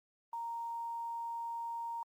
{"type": "tone with quantisation", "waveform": "sine", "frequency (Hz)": 930, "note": "A#5", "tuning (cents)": -4, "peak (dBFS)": -37, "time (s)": [0.33, 2.03], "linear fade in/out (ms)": 2, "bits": 11, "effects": ["Opus 32 kbps"]}